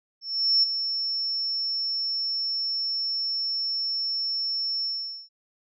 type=tone with ADSR envelope; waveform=sine; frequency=5400 Hz; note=E8; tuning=41 cents sharp; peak=-16 dBFS; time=0.21-5.29 s; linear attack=420 ms; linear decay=15 ms; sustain=-9 dB; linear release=450 ms; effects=none